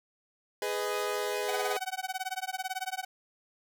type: chord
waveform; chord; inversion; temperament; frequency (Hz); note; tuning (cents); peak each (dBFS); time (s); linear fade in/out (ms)
sawtooth; G# minor; none; equal with one note detuned; 415.3 / 499.3 / 622.3; G#4 / B4 / D#5; 0 / +19 / 0; -29 / -31 / -33; 0.62-1.77; 2
type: tone with tremolo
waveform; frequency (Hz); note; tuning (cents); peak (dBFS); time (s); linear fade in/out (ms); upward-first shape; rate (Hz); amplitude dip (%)
sawtooth; 753; F#5; +30; -26; 1.48-3.05; 10; sine; 18; 100
effects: none